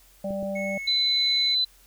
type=harmonic tone; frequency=196 Hz; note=G3; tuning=in tune; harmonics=1 / 3 / 4; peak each=-31 / -29 / -42 dBFS; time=0.24-0.78 s; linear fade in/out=5 ms
type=clicks; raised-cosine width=3 ms; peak=-27 dBFS; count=2; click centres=0.307 / 0.428 s
type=tone with tremolo; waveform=triangle; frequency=2195 Hz; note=C#7; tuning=18 cents flat; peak=-29 dBFS; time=0.55-1.55 s; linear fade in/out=10 ms; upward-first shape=sine; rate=1.6 Hz; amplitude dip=35%
type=tone; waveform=sine; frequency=4015 Hz; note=B7; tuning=28 cents sharp; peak=-20 dBFS; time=0.87-1.65 s; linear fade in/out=10 ms
effects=added 44 Hz sine -57 dBFS peak until 1.86 s + white hiss -57 dBFS RMS until 1.86 s